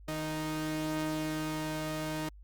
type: tone pair together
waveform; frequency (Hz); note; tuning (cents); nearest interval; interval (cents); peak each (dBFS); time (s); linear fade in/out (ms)
sawtooth; 155.57 / 310.6; D#3 / D#4; 0 / -3; octave; 1197; -34 / -30; 0.08-2.29; 5
effects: added 50 Hz sine -49 dBFS peak until 2.43 s + Opus 48 kbps